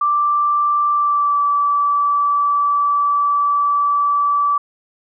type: tone with pitch glide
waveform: sine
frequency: 1174.7 to 1155.9 Hz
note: D6 to D6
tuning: 0 to -28 cents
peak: -13 dBFS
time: 0.01-4.58 s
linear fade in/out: 5 ms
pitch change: -28 cents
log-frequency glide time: 0.92-1.4 s
effects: none